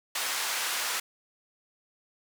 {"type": "band-pass noise", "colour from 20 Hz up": "pink", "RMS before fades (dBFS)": -31, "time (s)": [0.15, 1], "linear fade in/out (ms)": 5, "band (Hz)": [1100, 14000], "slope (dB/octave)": 12, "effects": []}